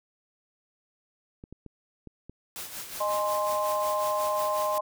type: clicks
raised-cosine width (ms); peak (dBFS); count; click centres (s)
3; -30; 5; 1.439 / 1.526 / 1.663 / 2.073 / 2.296
type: noise with tremolo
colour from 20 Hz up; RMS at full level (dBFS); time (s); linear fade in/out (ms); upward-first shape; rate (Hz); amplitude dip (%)
white; -37; 2.56-4.78; 0; sine; 5.5; 55
type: chord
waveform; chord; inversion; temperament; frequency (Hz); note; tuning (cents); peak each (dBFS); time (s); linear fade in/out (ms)
sine; Ab major; second; equal with one note detuned; 615.1 / 830.6 / 1046.5; Eb5 / Ab5 / C6; -20 / 0 / 0; -28 / -34 / -28; 3-4.81; 10
effects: none